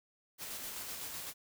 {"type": "noise with tremolo", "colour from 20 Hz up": "white", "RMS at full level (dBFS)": -42, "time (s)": [0.38, 1.34], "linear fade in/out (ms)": 50, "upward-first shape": "square", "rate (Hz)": 7.9, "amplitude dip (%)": 25, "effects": []}